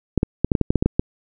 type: clicks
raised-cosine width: 3 ms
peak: -3 dBFS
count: 11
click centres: 0.177 / 0.231 / 0.446 / 0.518 / 0.552 / 0.613 / 0.705 / 0.757 / 0.825 / 0.86 / 0.995 s
effects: none